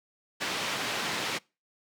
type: low-pass noise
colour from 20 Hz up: white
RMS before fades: -32 dBFS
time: 0.4-1.39 s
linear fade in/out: 20 ms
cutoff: 3600 Hz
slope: 12 dB/octave
effects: noise-tail reverb RT60 0.3 s tail -26 dB re dry + high-pass 150 Hz 12 dB/octave